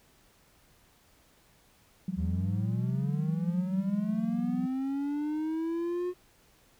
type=tone with tremolo; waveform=sine; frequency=185 Hz; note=F#3; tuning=in tune; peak=-27 dBFS; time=2.08-4.66 s; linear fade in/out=2 ms; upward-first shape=sine; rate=20 Hz; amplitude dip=95%
type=linear sweep; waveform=triangle; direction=up; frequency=75 to 363.1 Hz; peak=-27 dBFS; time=2.16-6.14 s; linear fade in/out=50 ms
effects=pink hiss -63 dBFS RMS until 6.79 s